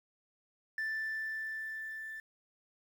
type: tone with level ramp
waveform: sine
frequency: 1765 Hz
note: A6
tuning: 5 cents sharp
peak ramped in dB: -30 to -41 dBFS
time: 0.78-2.2 s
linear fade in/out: 2 ms
effects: tanh soft clip ceiling -32 dBFS + 10-bit